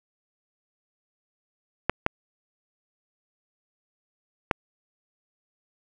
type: clicks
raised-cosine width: 0.5 ms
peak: -5 dBFS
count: 3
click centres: 1.896 / 2.064 / 4.512 s
effects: none